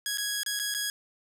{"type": "tone with dropouts", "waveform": "10% pulse", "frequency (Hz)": 1661.2, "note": "G#6", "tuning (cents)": 0, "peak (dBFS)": -20, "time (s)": [0.06, 0.9], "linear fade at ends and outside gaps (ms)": 1, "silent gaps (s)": [[0.174, 0.182], [0.433, 0.462], [0.592, 0.597], [0.741, 0.747]], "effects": []}